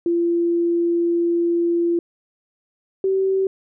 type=tone pair in turn; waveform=sine; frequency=341.8 / 383.7 Hz; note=F4 / G4; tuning=-37 / -37 cents; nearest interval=major second; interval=200 cents; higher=second; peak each=-16 dBFS; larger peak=neither; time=0.06-1.99 / 3.04-3.47 s; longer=first; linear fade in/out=2 ms; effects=none